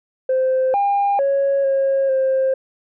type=tone with pitch steps; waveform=sine; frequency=520 / 804 / 553 / 543 / 529 Hz; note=C5 / G5 / C#5 / C#5 / C5; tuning=-11 / +44 / -4 / -36 / +19 cents; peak=-13 dBFS; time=0.29-2.54 s; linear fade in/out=5 ms; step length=450 ms; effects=tanh soft clip ceiling -12 dBFS